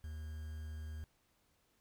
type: tone with quantisation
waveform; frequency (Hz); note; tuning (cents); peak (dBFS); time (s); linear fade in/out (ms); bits
triangle; 77.6; D#2; -4; -40; 0.04-1.04; 0; 10
effects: pink hiss -75 dBFS RMS until 1.8 s